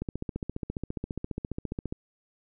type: click train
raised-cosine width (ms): 3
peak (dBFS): -19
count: 29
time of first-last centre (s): 0.02-1.925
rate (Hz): 14.7
effects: none